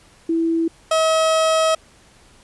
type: tone pair in turn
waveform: sine / 30% pulse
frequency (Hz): 329.6 / 640.1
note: E4 / D#5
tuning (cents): 0 / +49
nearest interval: major seventh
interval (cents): 1149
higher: second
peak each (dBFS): -16 / -12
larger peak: second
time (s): 0.29-0.68 / 0.91-1.75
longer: second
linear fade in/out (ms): 5
effects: pink hiss -51 dBFS RMS until 2.43 s + resampled to 24000 Hz